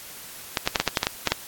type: clicks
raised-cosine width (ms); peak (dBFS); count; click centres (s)
0.2; -3; 10; 0.572 / 0.675 / 0.758 / 0.8 / 0.877 / 0.972 / 1.031 / 1.069 / 1.273 / 1.32
effects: white hiss -41 dBFS RMS until 1.47 s + AAC 64 kbps